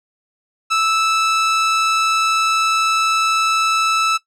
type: tone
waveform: sawtooth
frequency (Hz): 1314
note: E6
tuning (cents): -6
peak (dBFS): -10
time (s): 0.7-4.18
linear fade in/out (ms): 20
effects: noise-tail reverb RT60 0.1 s tail -17 dB re dry + low-pass 7000 Hz 12 dB/octave